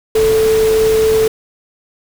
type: tone in noise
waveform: sine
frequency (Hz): 440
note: A4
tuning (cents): 0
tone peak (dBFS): -9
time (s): 0.15-1.28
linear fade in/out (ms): 5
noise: pink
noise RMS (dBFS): -23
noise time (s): 0.15-1.28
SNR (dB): +11
effects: none